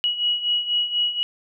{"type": "beating tone pair", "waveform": "sine", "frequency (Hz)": [2911, 2915.1], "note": ["F#7", "F#7"], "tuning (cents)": [-29, -26], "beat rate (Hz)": 4.1, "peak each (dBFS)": [-26, -21], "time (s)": [0.04, 1.23], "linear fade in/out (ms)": 0, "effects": []}